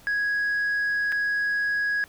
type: tone with dropouts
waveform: sine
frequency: 1661.2 Hz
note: G#6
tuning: in tune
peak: -20 dBFS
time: 0.07-2.04 s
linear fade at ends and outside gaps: 0 ms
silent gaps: 1.12-1.124 s
effects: tanh soft clip ceiling -21 dBFS + pink hiss -53 dBFS RMS until 2.08 s